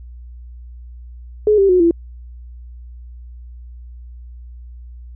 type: tone with pitch steps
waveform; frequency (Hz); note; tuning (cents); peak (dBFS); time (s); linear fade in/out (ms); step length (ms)
sine; 423.2 / 392.6 / 364.2 / 337.8; G#4 / G4 / F#4 / E4; +33 / +3 / -27 / +42; -9; 1.47-1.91; 2; 110
effects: added 60 Hz sine -33 dBFS peak until 5.15 s